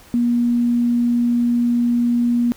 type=tone; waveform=sine; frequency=239.2 Hz; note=A#3; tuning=45 cents sharp; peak=-14 dBFS; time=0.14-2.52 s; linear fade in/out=0 ms; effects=pink hiss -46 dBFS RMS until 2.56 s